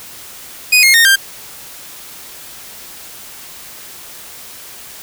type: tone with pitch steps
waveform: sawtooth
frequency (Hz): 2489 / 2142 / 1843.2 / 1586.2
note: D#7 / C7 / A#6 / G6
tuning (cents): 0 / +40 / -20 / +20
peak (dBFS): -3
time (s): 0.72-1.16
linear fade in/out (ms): 10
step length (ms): 110
effects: white hiss -34 dBFS RMS until 5.02 s